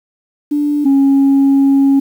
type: tone pair in turn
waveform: sine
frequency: 292.9 / 274.8 Hz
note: D4 / C#4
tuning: -5 / -15 cents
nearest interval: minor second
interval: 110 cents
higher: first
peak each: -11 / -5 dBFS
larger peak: second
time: 0.51-0.85 / 0.85-2 s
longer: second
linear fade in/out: 10 ms
effects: tanh soft clip ceiling -5 dBFS + 7-bit